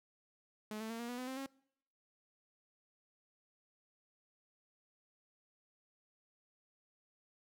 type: tone with pitch steps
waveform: sawtooth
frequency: 213.7 / 221.1 / 228.8 / 236.7 / 244.9 / 253.4 / 262.2 / 271.3 Hz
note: G#3 / A3 / A#3 / A#3 / B3 / B3 / C4 / C#4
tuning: +50 / +9 / -32 / +27 / -14 / +45 / +4 / -37 cents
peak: -37 dBFS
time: 0.71-1.462 s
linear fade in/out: 2 ms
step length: 94 ms
effects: noise-tail reverb RT60 0.7 s tail -24 dB re dry